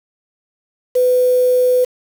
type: tone with quantisation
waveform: sine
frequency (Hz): 500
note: B4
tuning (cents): +21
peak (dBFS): -10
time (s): 0.95-1.85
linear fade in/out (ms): 10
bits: 5
effects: none